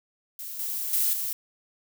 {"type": "noise with level steps", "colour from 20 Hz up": "violet", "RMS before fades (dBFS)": [-37, -31, -24, -30], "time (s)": [0.39, 1.33], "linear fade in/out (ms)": 2, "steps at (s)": [0.59, 0.93, 1.13], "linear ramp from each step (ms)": 2, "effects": []}